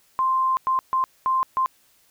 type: tone bursts at uneven times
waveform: sine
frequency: 1046.5 Hz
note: C6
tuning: in tune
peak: -18 dBFS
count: 5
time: 0.19-0.57 / 0.67-0.79 / 0.93-1.04 / 1.26-1.43 / 1.57-1.66 s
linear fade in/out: 0 ms
effects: white hiss -60 dBFS RMS until 2.1 s